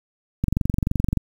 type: click train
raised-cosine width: 5 ms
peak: -8 dBFS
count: 18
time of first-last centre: 0.44-1.173 s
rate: 23.2 Hz
effects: 7-bit